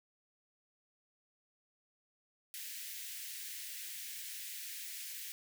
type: high-pass noise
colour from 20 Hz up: white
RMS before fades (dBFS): -45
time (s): 2.54-5.32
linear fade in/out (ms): 0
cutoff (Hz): 1700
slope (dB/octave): 48
effects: none